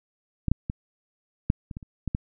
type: clicks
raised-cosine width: 5 ms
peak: -12 / -7 / -16 / -7 / -23 / -22 / -30 / -16 / -13 dBFS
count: 9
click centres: 0.483 / 0.516 / 0.699 / 1.501 / 1.712 / 1.769 / 1.828 / 2.077 / 2.149 s
effects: none